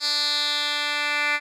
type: tone with band-pass filter sweep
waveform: 10% pulse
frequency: 293.7 Hz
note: D4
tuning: in tune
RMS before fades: -24 dBFS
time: 0-1.4 s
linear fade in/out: 50 ms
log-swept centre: 4700 to 2300 Hz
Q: 4
effects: none